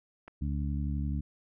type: clicks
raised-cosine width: 0.5 ms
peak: -41 / -31 dBFS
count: 2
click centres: 0.277 / 0.28 s
type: harmonic tone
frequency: 71.7 Hz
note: D2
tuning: 41 cents flat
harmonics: 1 / 2 / 3 / 4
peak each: -31 / -35 / -38 / -42 dBFS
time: 0.41-1.21 s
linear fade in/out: 10 ms
effects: none